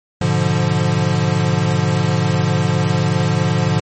square chord, G# diminished seventh, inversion none, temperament equal, 103.83 / 123.47 / 146.83 / 174.61 Hz, G#2 / B2 / D3 / F3, 0 / 0 / 0 / 0 cents, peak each -21 / -22 / -19 / -20 dBFS, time 0.21-3.8 s, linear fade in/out 5 ms, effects MP3 32 kbps

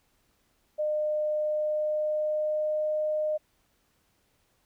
sine tone with pitch glide, 607 to 612.6 Hz, D#5 to D#5, -43 to -27 cents, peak -25 dBFS, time 0.78-3.38 s, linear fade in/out 20 ms, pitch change +16 cents, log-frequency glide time 1.3-2.91 s, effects pink hiss -70 dBFS RMS until 4.65 s

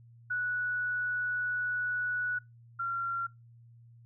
sine tone pair in turn, 1473 / 1375.4 Hz, F#6 / F6, -8 / -27 cents, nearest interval minor second, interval 119 cents, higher first, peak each -29 / -30 dBFS, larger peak first, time 0.3-2.39 / 2.79-3.27 s, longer first, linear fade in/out 10 ms, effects noise-tail reverb RT60 0.2 s tail -23 dB re dry + added 117 Hz sine -53 dBFS peak until 4.05 s

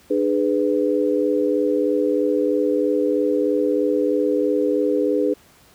sine chord, G# diminished, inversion second, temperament just, 299 / 415.3 / 498.4 Hz, D4 / G#4 / B4, +31 / 0 / +16 cents, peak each -21 dBFS, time 0.1-5.34 s, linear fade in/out 10 ms, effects pink hiss -52 dBFS RMS until 5.74 s + high-pass 60 Hz 12 dB/octave

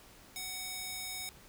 square tone with high-pass filter, 747 Hz, F#5, 16 cents sharp, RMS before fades -41 dBFS, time 0.36-1.29 s, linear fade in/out 0 ms, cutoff 3000 Hz, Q 0.63, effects pink hiss -57 dBFS RMS until 1.48 s

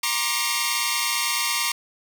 10% pulse tone cluster, 947 / 1068 / 1179 / 2165 / 2726 Hz, A#5 / C6 / D6 / C#7 / F7, +27 / +35 / +6 / -41 / -43 cents, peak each -20 dBFS, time 0.03-1.72 s, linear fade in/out 5 ms, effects none

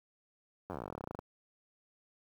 slowing click train, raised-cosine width 1 ms, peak -26 dBFS, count 23, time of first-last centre 0.7-1.19 s, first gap 10 ms, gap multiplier 1.07, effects high-pass 60 Hz 12 dB/octave + 10-bit

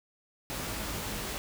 pink noise with comb filter, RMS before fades -36 dBFS, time 0.5-1.38 s, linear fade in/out 0 ms, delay 19 ms, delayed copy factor +0.6, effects none

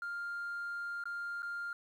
sine tone with dropouts, 1400 Hz, F6, 4 cents sharp, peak -35 dBFS, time 0.02-1.73 s, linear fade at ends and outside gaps 2 ms, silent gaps 1.039-1.055 / 1.422-1.429 s, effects tanh soft clip ceiling -35 dBFS + 11-bit

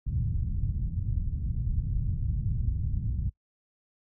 white low-pass noise, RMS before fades -29 dBFS, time 0.06-3.3 s, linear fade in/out 10 ms, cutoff 120 Hz, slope 24 dB/octave, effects noise-tail reverb RT60 0.1 s tail -22 dB re dry

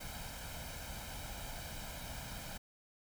pink noise with comb filter, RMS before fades -45 dBFS, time 0-2.58 s, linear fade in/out 10 ms, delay 1.3 ms, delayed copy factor +0.65, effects none

